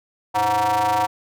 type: ring-modulated tone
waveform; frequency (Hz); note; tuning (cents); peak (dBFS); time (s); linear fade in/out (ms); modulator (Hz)
square; 103; G#2; -14; -15; 0.34-1.07; 20; 837
effects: none